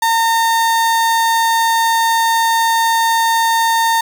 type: tone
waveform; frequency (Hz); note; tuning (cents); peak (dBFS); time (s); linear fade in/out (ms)
35% pulse; 912; A#5; -38; -10; 0.02-4.01; 5
effects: none